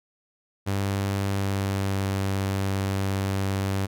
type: tone with pitch glide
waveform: sawtooth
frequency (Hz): 98.7 to 97.34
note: G2 to G2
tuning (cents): +12 to -12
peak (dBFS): -20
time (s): 0.66-3.87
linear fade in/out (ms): 20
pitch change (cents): -24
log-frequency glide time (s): 1.26-2.07
effects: none